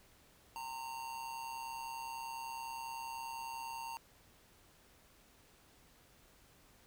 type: tone with amplitude modulation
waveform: square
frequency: 919 Hz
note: A#5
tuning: 25 cents flat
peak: -40 dBFS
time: 0.56-3.97 s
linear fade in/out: 0 ms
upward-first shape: sine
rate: 130 Hz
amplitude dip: 55%
effects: pink hiss -65 dBFS RMS until 6.86 s